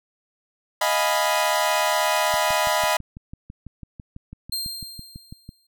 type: chord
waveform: sawtooth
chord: F half-diminished seventh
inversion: third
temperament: equal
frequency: 622.3 / 698.5 / 830.6 / 987.8 Hz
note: Eb5 / F5 / Ab5 / Cb6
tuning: 0 / 0 / 0 / 0 cents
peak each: -20 / -23 / -23 / -20 dBFS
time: 0.81-2.97 s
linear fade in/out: 5 ms
type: click train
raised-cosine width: 5 ms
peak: -25 dBFS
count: 20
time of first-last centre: 2.34-5.491 s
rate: 6.03 Hz
type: tone with exponential decay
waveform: sawtooth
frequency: 4186 Hz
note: C8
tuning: in tune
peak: -21 dBFS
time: 4.52-5.67 s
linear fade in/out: 5 ms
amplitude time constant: 250 ms
effects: none